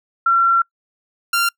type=tone pair in turn; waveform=sine / sawtooth; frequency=1362 / 1384.2 Hz; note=F6 / F6; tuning=-44 / -16 cents; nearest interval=unison; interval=28 cents; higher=second; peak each=-11 dBFS; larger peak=neither; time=0.26-0.62 / 1.33-1.49 s; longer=first; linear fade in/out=5 ms; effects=noise-tail reverb RT60 0.1 s tail -26 dB re dry